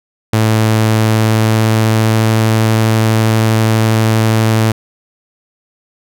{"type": "tone with pitch glide", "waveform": "sawtooth", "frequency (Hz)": [110, 110.96], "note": ["A2", "A2"], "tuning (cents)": [0, 15], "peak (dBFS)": -5, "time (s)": [0.33, 4.72], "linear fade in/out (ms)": 5, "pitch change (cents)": 15, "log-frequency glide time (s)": [0.96, 2.34], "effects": []}